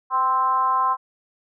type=tone with frequency modulation; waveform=sine; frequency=1045 Hz; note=C6; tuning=2 cents flat; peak=-17 dBFS; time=0.1-0.97 s; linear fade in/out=50 ms; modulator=268 Hz; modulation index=0.7; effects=none